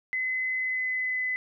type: tone with pitch glide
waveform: sine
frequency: 2033 to 2015 Hz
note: B6 to B6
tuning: +50 to +34 cents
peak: -26 dBFS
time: 0.13-1.36 s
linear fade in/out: 0 ms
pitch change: -16 cents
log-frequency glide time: 0.55-1.22 s
effects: none